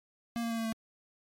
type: tone with pitch steps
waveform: square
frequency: 233.7 / 231.1 / 228.6 / 226.1 / 223.7 Hz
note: A#3 / A#3 / A#3 / A3 / A3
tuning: +5 / -15 / -34 / +47 / +29 cents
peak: -32 dBFS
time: 0.36-0.725 s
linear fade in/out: 0 ms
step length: 73 ms
effects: MP3 64 kbps